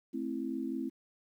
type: chord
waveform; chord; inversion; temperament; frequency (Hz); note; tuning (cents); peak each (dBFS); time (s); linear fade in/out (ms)
sine; A minor; none; just; 220 / 264 / 330; A3 / C4 / E4; 0 / +16 / +2; -40 / -36 / -38; 0.13-0.9; 20
effects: 11-bit